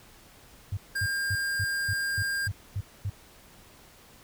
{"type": "tone bursts", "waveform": "sine", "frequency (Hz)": 98.9, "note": "G2", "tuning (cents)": 16, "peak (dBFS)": -27, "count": 9, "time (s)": [0.72, 3.099], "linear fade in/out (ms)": 5, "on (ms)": 51, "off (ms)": 240}
{"type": "tone", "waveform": "square", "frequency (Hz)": 1605, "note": "G6", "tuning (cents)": 40, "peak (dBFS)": -28, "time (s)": [0.95, 2.48], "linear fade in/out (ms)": 10}
{"effects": ["pink hiss -54 dBFS RMS until 4.23 s"]}